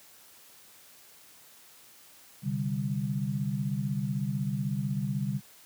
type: chord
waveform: sine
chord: C suspended second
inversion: none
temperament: equal with one note detuned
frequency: 130.81 / 146.83 / 197.02 Hz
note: C3 / D3 / G3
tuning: 0 / 0 / +9 cents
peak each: -32 dBFS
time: 2.42-5.41 s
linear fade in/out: 50 ms
effects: white hiss -55 dBFS RMS until 5.65 s + high-pass 80 Hz 12 dB/octave